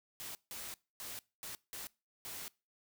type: noise bursts at uneven times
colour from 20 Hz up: white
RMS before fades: -45 dBFS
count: 6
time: 0.2-0.35 / 0.51-0.74 / 1-1.19 / 1.43-1.55 / 1.73-1.87 / 2.25-2.48 s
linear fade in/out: 0 ms
effects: noise-tail reverb RT60 0.3 s tail -23 dB re dry